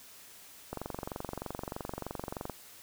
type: click train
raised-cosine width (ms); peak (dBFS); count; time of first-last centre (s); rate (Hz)
1; -22; 42; 0.73-2.497; 23.2
effects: white hiss -53 dBFS RMS until 2.82 s